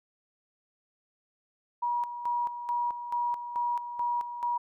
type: tone with tremolo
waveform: sine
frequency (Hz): 960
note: B5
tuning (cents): -49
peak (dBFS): -26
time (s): 1.82-4.58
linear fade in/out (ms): 10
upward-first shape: square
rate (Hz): 2.3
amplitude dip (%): 65
effects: none